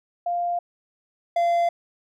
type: tone pair in turn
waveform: sine / triangle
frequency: 698.5 / 687.3 Hz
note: F5 / F5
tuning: 0 / -28 cents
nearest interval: unison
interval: 28 cents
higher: first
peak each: -22 / -16 dBFS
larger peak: second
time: 0.26-0.59 / 1.36-1.69 s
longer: neither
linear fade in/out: 5 ms
effects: none